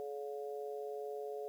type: harmonic tone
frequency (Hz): 142.2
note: C#3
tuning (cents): +45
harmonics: 3 / 4 / 5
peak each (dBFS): -41 / -47 / -48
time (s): 0-1.48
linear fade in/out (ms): 0
effects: 11-bit